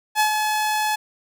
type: tone with ADSR envelope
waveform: sawtooth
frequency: 855 Hz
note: A5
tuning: 50 cents flat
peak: -11 dBFS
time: 0.15-0.96 s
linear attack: 49 ms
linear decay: 97 ms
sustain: -5 dB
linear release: 11 ms
effects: none